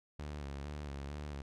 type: tone with vibrato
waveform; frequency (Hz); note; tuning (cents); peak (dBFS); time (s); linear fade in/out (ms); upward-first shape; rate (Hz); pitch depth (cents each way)
sawtooth; 71.8; D2; -39; -37; 0.19-1.42; 5; square; 2.2; 51
effects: low-pass 7000 Hz 12 dB/octave